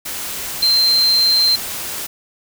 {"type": "tone in noise", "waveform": "sine", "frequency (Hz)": 4136, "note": "C8", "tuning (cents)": -21, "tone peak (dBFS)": -11, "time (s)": [0.62, 1.56], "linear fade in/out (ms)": 10, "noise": "white", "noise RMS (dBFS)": -26, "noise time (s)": [0.05, 2.07], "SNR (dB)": 12, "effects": []}